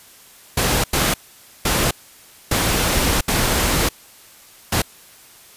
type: noise bursts at uneven times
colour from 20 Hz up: pink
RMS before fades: -18 dBFS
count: 6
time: 0.57-0.84 / 0.93-1.14 / 1.65-1.91 / 2.51-3.21 / 3.28-3.89 / 4.72-4.82 s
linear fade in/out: 5 ms
effects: white hiss -46 dBFS RMS until 5.56 s + resampled to 32000 Hz